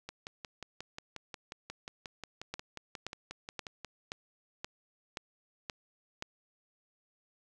two click trains, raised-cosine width 0.2 ms, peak -24 / -20 dBFS, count 22 / 8, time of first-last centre 0.09-3.847 / 2.54-6.224 s, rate 5.59 / 1.9 Hz, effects none

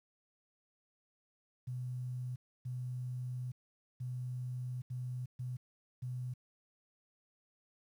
sine tone bursts at uneven times, 125.4 Hz, B2, 27 cents sharp, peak -37 dBFS, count 6, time 1.67-2.36 / 2.65-3.52 / 4-4.82 / 4.9-5.26 / 5.39-5.57 / 6.02-6.34 s, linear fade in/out 10 ms, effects 11-bit

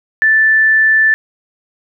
sine tone, 1760 Hz, A6, in tune, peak -7 dBFS, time 0.22-1.14 s, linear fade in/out 0 ms, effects none

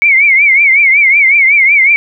sine tone with vibrato, 2217 Hz, C#7, in tune, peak -4 dBFS, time 0.02-1.96 s, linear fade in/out 0 ms, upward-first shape triangle, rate 5.4 Hz, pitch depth 140 cents each way, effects none

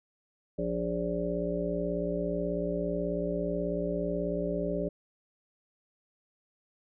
harmonic tone, 58.27 Hz, A#1, in tune, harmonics 1 / 3 / 5 / 7 / 9 / 10, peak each -40 / -34 / -37 / -35 / -38 / -34 dBFS, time 0.58-4.89 s, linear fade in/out 10 ms, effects none

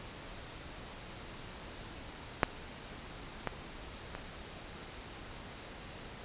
clicks, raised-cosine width 0.5 ms, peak -8 / -17 / -24 dBFS, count 3, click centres 2.432 / 3.473 / 4.151 s, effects pink hiss -47 dBFS RMS until 6.24 s + resampled to 8000 Hz

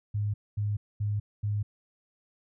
sine tone bursts, 103.83 Hz, G#2, in tune, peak -26 dBFS, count 4, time 0.14-1.63 s, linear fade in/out 10 ms, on 200 ms, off 230 ms, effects none

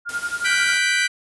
sine tone with tremolo, 1411 Hz, F6, 17 cents sharp, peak -20 dBFS, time 0.05-0.75 s, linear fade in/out 50 ms, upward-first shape sine, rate 11 Hz, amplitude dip 90%
white noise, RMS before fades -34 dBFS, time 0.09-0.78 s, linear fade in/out 2 ms
35% pulse chord, G major seventh, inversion third, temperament equal, 1480 / 1568 / 1975.5 / 2349 Hz, F#6 / G6 / B6 / D7, 0 / 0 / 0 / 0 cents, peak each -22 / -23 / -20 / -21 dBFS, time 0.44-1.08 s, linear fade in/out 20 ms
effects resampled to 24000 Hz

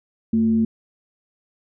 sine tone with frequency modulation, 224 Hz, A3, 31 cents sharp, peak -15 dBFS, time 0.33-0.65 s, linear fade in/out 5 ms, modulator 133 Hz, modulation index 0.29, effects none

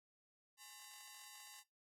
5% pulse ring-modulated tone, 950 Hz, A#5, 33 cents sharp, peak -40 dBFS, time 0.57-1.64 s, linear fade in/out 50 ms, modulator 114 Hz, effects noise-tail reverb RT60 0.2 s tail -18 dB re dry + AAC 64 kbps

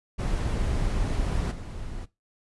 brown noise with level steps, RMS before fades -26 / -36 dBFS, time 0.18-2.06 s, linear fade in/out 20 ms, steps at 1.51 s, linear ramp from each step 10 ms, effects noise-tail reverb RT60 0.2 s tail -18 dB re dry + resampled to 24000 Hz

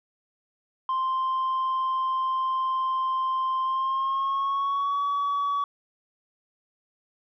sine tone with pitch glide, 1046.5 to 1134.6 Hz, C6 to C#6, 0 to +40 cents, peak -21 dBFS, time 0.89-5.64 s, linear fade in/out 2 ms, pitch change +140 cents, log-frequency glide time 3.64-5.02 s, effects tanh soft clip ceiling -22 dBFS

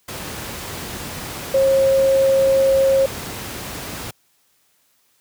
sine tone in noise, 539 Hz, C#5, 49 cents flat, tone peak -12 dBFS, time 1.54-3.06 s, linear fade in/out 5 ms, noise pink, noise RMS -30 dBFS, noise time 0.08-4.11 s, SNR +15 dB, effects white hiss -62 dBFS RMS until 5.2 s + high-pass 60 Hz 12 dB/octave

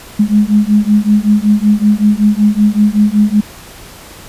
sine beating tone pair, 206.6 / 211.9 Hz, G#3 / G#3, -9 / +35 cents, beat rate 5.3 Hz, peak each -10 dBFS, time 0.19-3.41 s, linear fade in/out 10 ms, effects pink hiss -34 dBFS RMS until 4.28 s + resampled to 32000 Hz

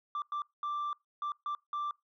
sine tone bursts at uneven times, 1176 Hz, D6, 2 cents sharp, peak -30 dBFS, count 6, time 0.15-0.22 / 0.32-0.42 / 0.63-0.93 / 1.22-1.32 / 1.46-1.55 / 1.73-1.91 s, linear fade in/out 2 ms, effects noise-tail reverb RT60 0.2 s tail -25 dB re dry + tanh soft clip ceiling -31 dBFS

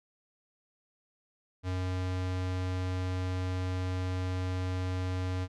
square tone, 92 Hz, F#2, 9 cents flat, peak -31 dBFS, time 1.63-5.48 s, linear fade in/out 50 ms, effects low-pass 6000 Hz 12 dB/octave

